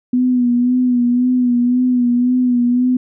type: tone with vibrato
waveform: sine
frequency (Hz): 246.9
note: B3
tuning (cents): 0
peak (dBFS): -11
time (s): 0.13-2.97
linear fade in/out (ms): 5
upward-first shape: sine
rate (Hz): 1.9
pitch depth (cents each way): 40
effects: none